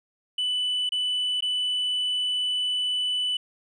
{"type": "tone with dropouts", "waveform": "sine", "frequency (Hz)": 2986, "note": "F#7", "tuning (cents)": 15, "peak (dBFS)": -21, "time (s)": [0.38, 3.37], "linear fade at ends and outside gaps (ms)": 5, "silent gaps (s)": [[0.892, 0.92], [1.407, 1.423]], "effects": ["tanh soft clip ceiling -22 dBFS"]}